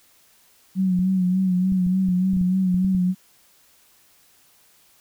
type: tone with vibrato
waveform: sine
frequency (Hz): 185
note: F#3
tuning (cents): 0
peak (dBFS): -17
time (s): 0.75-3.15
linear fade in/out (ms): 50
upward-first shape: sine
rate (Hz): 3.4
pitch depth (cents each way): 48
type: clicks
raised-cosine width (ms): 5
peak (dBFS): -20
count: 10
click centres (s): 0.991 / 1.721 / 1.866 / 2.087 / 2.335 / 2.367 / 2.413 / 2.744 / 2.847 / 2.949
effects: white hiss -57 dBFS RMS until 5 s